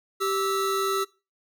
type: tone pair together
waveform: square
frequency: 389.8 / 1311 Hz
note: G4 / E6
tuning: -10 / -10 cents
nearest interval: octave + major sixth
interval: 2100 cents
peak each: -27 dBFS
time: 0.2-1.05 s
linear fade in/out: 20 ms
effects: noise-tail reverb RT60 0.3 s tail -22 dB re dry